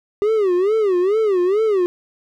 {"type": "tone with vibrato", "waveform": "triangle", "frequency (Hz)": 396.5, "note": "G4", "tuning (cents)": 20, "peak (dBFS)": -12, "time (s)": [0.22, 1.86], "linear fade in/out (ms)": 0, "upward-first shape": "sine", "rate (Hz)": 2.3, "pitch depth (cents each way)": 200, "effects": []}